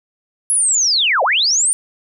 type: linear two-way sweep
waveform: sine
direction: down then up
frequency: 10690 to 483.6 to 9360 Hz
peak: -12 dBFS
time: 0.5-1.73 s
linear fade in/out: 0 ms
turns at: 1.23 s
effects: none